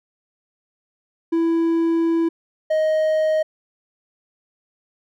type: tone pair in turn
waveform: triangle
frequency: 331.3 / 625.4 Hz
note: E4 / D#5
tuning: +9 / +9 cents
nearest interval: major seventh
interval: 1100 cents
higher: second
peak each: -14 dBFS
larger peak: neither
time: 1.32-2.29 / 2.7-3.43 s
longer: first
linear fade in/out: 10 ms
effects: none